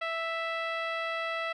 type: tone with low-pass filter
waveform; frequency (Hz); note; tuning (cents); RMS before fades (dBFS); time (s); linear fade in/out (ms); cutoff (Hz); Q
10% pulse; 659.3; E5; 0; -33; 0.01-1.53; 10; 2400; 0.93
effects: none